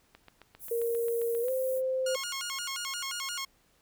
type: click train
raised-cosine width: 0.3 ms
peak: -33 dBFS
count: 11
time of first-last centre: 0.15-1.483 s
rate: 7.5 Hz
type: high-pass noise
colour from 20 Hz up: pink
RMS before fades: -43 dBFS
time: 0.59-1.82 s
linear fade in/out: 50 ms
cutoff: 11000 Hz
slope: 24 dB/octave
type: tone with pitch glide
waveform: sine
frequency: 466.2 to 520.3 Hz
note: A#4 to C5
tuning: 0 to -10 cents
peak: -27 dBFS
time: 0.71-2.16 s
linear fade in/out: 5 ms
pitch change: +190 cents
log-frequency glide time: 1.41-1.5 s
type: tone with vibrato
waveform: 10% pulse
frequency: 1244 Hz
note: D#6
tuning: 1 cent flat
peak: -25 dBFS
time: 2.06-3.45 s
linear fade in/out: 5 ms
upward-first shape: square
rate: 5.7 Hz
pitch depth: 240 cents each way
effects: pink hiss -67 dBFS RMS until 3.81 s